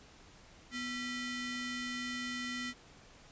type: ring-modulated tone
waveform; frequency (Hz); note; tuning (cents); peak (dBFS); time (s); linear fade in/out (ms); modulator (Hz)
sawtooth; 1102; C#6; -11; -30; 0.71-2.74; 50; 855
effects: pink hiss -58 dBFS RMS until 3.31 s + resampled to 16000 Hz